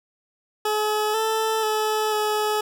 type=tone with pitch steps; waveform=20% pulse; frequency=425.8 / 441.3 / 431.1 / 425.2 Hz; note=G#4 / A4 / A4 / G#4; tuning=+43 / +5 / -35 / +41 cents; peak=-16 dBFS; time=0.65-2.61 s; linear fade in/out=5 ms; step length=490 ms; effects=none

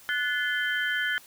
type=tone cluster; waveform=sine; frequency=1474 / 1729 / 2060 / 3108 Hz; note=F#6 / A6 / C7 / G7; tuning=-7 / -31 / -28 / -16 cents; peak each=-28 / -29 / -36 / -34 dBFS; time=0.09-1.18 s; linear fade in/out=0 ms; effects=white hiss -52 dBFS RMS until 1.26 s

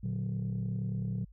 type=chord; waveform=sine; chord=Bb augmented; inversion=none; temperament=equal; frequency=116.54 / 146.83 / 185 Hz; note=Bb2 / D3 / F#3; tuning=0 / 0 / 0 cents; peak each=-32 / -37 / -34 dBFS; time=0.03-1.25 s; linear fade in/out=10 ms; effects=tanh soft clip ceiling -27 dBFS + added 50 Hz sine -52 dBFS peak until 1.32 s

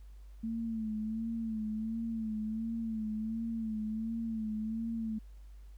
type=tone with vibrato; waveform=sine; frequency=221.9 Hz; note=A3; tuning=15 cents sharp; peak=-33 dBFS; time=0.43-5.19 s; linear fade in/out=10 ms; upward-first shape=sine; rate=1.4 Hz; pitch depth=56 cents each way; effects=added 50 Hz sine -48 dBFS peak until 5.77 s + pink hiss -71 dBFS RMS until 5.77 s

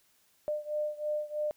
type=beating tone pair; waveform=sine; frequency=600 / 603.1 Hz; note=D5 / D5; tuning=+37 / +46 cents; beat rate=3.1 Hz; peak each=-33 / -35 dBFS; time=0.48-1.51 s; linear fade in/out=0 ms; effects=white hiss -68 dBFS RMS until 1.56 s

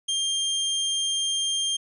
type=tone; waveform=sawtooth; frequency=3192 Hz; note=G7; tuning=31 cents sharp; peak=-20 dBFS; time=0.08-1.77 s; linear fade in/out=10 ms; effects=resampled to 24000 Hz

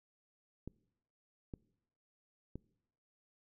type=clicks; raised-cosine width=3 ms; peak=-30 dBFS; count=3; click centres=0.676 / 1.538 / 2.556 s; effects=noise-tail reverb RT60 0.8 s tail -23 dB re dry

